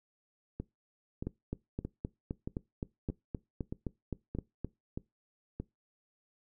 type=two click trains; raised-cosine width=3 ms; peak=-24 / -22 dBFS; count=9 / 14; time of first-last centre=0.6-5.6 / 1.27-4.647 s; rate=1.6 / 3.85 Hz; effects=noise-tail reverb RT60 0.2 s tail -21 dB re dry